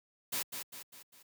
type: noise with echo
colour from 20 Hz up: white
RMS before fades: -35 dBFS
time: 0.32-0.43 s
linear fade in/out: 10 ms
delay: 200 ms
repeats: 4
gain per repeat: -6 dB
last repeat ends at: 1.23 s
effects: high-pass 80 Hz 12 dB/octave